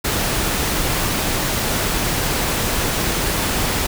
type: noise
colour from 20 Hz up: pink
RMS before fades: -20 dBFS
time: 0.04-3.87 s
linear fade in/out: 10 ms
effects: none